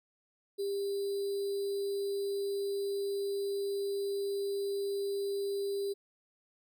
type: tone with sample-and-hold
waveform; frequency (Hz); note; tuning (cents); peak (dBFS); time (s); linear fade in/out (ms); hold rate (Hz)
sine; 398.3; G4; +28; -31; 0.58-5.94; 20; 4410
effects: none